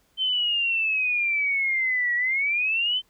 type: exponential two-way sweep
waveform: sine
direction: down then up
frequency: 3105 to 1914 to 3105 Hz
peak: -21 dBFS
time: 0.17-3.02 s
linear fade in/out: 50 ms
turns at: 2.15 s
effects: pink hiss -65 dBFS RMS until 3.09 s